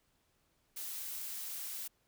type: noise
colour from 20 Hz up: blue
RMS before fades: -42 dBFS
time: 0.76-1.88 s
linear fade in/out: 10 ms
effects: pink hiss -75 dBFS RMS until 2.07 s